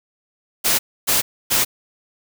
white noise bursts, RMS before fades -17 dBFS, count 3, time 0.64-1.65 s, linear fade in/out 20 ms, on 150 ms, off 280 ms, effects none

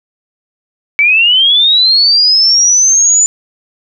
sine linear sweep, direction up, 2261 to 7040 Hz, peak -5 dBFS, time 0.99-3.26 s, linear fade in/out 0 ms, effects none

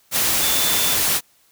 sine tone in noise, 3520 Hz, A7, in tune, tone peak -25 dBFS, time 0.39-0.98 s, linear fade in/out 50 ms, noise white, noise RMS -19 dBFS, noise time 0.11-1.21 s, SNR -9 dB, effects white hiss -58 dBFS RMS until 1.51 s

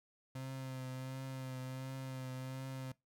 35% pulse tone with vibrato, 130.9 Hz, C3, 1 cent sharp, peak -40 dBFS, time 0.35-2.92 s, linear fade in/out 5 ms, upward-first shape triangle, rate 1.4 Hz, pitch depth 31 cents each way, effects noise-tail reverb RT60 0.2 s tail -22 dB re dry

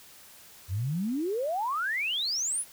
sine exponential sweep, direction up, 84.7 to 11000 Hz, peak -27 dBFS, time 0.68-2.65 s, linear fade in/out 50 ms, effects white hiss -52 dBFS RMS until 2.72 s

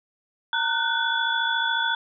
sine tone cluster, 918 / 1466 / 1520 / 3432 Hz, A#5 / F#6 / F#6 / A7, -27 / -16 / +46 / -44 cents, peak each -27 dBFS, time 0.53-1.95 s, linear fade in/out 2 ms, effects none

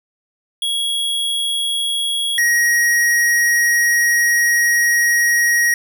square tone pair in turn, 3322 / 1891.1 Hz, G#7 / A#6, 0 / +24 cents, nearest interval minor seventh, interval 976 cents, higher first, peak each -18 / -13 dBFS, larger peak second, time 0.62-2.38 / 2.38-5.74 s, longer second, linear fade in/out 2 ms, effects none

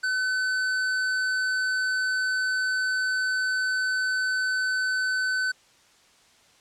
sine tone with hard clipping, 1515 Hz, F#6, 40 cents sharp, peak -25 dBFS, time 0.03-5.52 s, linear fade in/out 10 ms, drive 15 dB, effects white hiss -58 dBFS RMS until 6.6 s + low-pass 7000 Hz 12 dB/octave

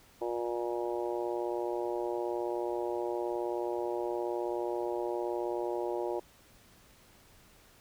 harmonic tone, 119 Hz, A#2, 36 cents sharp, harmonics 3 / 4 / 5 / 6 / 7 / 8, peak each -34 / -38 / -38 / -45 / -41 / -44 dBFS, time 0.21-6.2 s, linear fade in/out 10 ms, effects pink hiss -60 dBFS RMS until 7.8 s

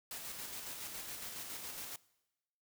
white noise with tremolo, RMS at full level -44 dBFS, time 0.11-1.96 s, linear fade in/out 2 ms, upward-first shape square, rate 7.2 Hz, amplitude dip 30%, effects noise-tail reverb RT60 1.0 s tail -22 dB re dry

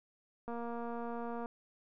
click train, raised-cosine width 1 ms, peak -29 dBFS, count 231, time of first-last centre 0.48-1.459 s, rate 235 Hz, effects none

